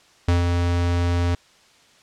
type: tone with ADSR envelope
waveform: square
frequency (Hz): 87.1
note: F2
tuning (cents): -4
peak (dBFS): -15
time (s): 0.28-1.35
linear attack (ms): 5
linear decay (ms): 140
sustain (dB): -4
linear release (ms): 4
effects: white hiss -54 dBFS RMS until 2.02 s + low-pass 6000 Hz 12 dB/octave